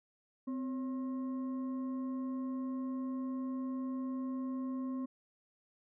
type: tone with frequency modulation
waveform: sine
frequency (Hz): 258.7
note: C4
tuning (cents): -19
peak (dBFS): -35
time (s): 0.47-5.06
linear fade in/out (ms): 10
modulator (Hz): 812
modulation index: 0.31
effects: none